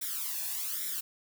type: noise with flanger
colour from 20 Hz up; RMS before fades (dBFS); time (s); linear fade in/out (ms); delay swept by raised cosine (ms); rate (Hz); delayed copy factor
blue; -35; 0.01-1.01; 10; 0.54 to 1.17; 1.2; +1
effects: none